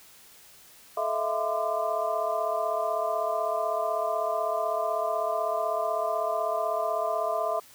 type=tone cluster; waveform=sine; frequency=433.7 / 639 / 675 / 1028 / 1192 Hz; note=A4 / D#5 / E5 / C6 / D6; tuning=-25 / +46 / +41 / -31 / +25 cents; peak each=-36 / -30 / -29 / -33 / -34 dBFS; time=0.97-7.6 s; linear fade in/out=5 ms; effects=white hiss -53 dBFS RMS until 7.74 s